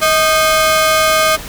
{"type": "ring-modulated tone", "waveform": "sawtooth", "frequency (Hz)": 932.3, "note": "A#5", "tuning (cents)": 0, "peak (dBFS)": -3, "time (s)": [0.01, 1.37], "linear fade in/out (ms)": 20, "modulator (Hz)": 299, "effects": ["pink hiss -29 dBFS RMS until 1.48 s"]}